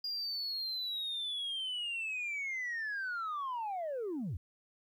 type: linear sweep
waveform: sine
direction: down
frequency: 4854 to 67 Hz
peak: -33 dBFS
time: 0.04-4.37 s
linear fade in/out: 5 ms
effects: tanh soft clip ceiling -33 dBFS + 12-bit